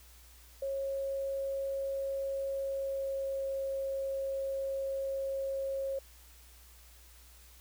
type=tone with pitch glide; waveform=sine; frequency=546 to 542.5 Hz; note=C#5 to C#5; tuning=-26 to -37 cents; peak=-32 dBFS; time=0.62-5.99 s; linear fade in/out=5 ms; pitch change=-11 cents; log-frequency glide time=2.5-3.51 s; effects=added 60 Hz sine -56 dBFS peak until 7.6 s + white hiss -59 dBFS RMS until 7.6 s